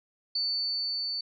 sine tone with level ramp, 4500 Hz, C#8, 25 cents sharp, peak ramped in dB -26 to -30 dBFS, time 0.35-1.21 s, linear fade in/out 5 ms, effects none

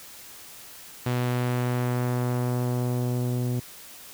sawtooth tone with low-pass filter sweep, 123.47 Hz, B2, in tune, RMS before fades -26 dBFS, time 1.06-3.6 s, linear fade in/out 5 ms, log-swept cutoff 4500 to 380 Hz, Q 0.72, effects white hiss -45 dBFS RMS until 4.13 s

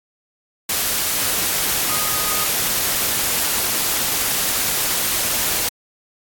sine tone in noise, 1244.5 Hz, D#6, in tune, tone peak -29 dBFS, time 1.89-2.45 s, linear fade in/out 5 ms, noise white, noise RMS -20 dBFS, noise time 0.69-5.69 s, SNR -12 dB, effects AAC 64 kbps

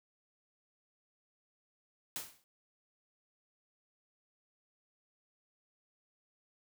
white noise with exponential decay, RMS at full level -37 dBFS, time 2.16-2.44 s, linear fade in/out 0 ms, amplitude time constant 59 ms, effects none

